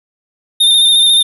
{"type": "tone with vibrato", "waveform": "square", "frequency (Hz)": 3642, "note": "A#7", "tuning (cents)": -41, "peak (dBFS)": -7, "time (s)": [0.6, 1.23], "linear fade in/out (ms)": 10, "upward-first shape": "square", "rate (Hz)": 14, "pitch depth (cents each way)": 25, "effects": []}